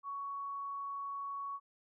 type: tone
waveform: sine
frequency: 1117 Hz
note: C#6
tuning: 13 cents sharp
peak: -38 dBFS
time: 0.03-1.6 s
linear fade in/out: 50 ms
effects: none